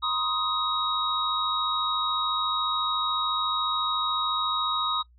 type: tone cluster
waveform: sine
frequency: 957 / 1051 / 1252 / 3799 Hz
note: A#5 / C6 / D#6 / A#7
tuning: +45 / +7 / +10 / +32 cents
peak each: -35 / -34 / -27 / -29 dBFS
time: 0.02-5.03 s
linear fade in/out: 20 ms
effects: noise-tail reverb RT60 0.1 s tail -20 dB re dry + added 60 Hz sine -54 dBFS peak until 5.18 s